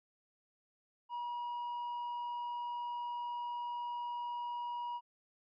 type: tone with tanh clipping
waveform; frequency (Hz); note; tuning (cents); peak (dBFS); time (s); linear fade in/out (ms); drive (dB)
sine; 961; B5; -48; -38; 1.09-5.01; 50; 3
effects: none